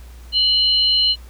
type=tone pair together; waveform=sine; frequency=2960 / 4156 Hz; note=F#7 / C8; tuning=0 / -12 cents; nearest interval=tritone; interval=588 cents; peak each=-16 dBFS; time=0.32-1.16 s; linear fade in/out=50 ms; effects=added 60 Hz sine -36 dBFS peak until 1.29 s + pink hiss -49 dBFS RMS until 1.29 s